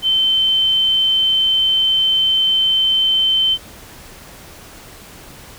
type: tone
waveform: sine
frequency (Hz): 3086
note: G7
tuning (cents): -28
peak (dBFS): -12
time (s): 0.02-3.58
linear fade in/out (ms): 50
effects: pink hiss -39 dBFS RMS until 5.58 s